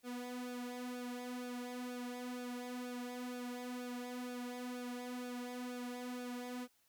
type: tone with flanger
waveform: sawtooth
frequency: 246.9 Hz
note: B3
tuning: in tune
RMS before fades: -44 dBFS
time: 0.03-6.68 s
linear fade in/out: 50 ms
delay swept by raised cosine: 0.97 to 3.37 ms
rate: 2.1 Hz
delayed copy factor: -0.7
effects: white hiss -74 dBFS RMS until 6.88 s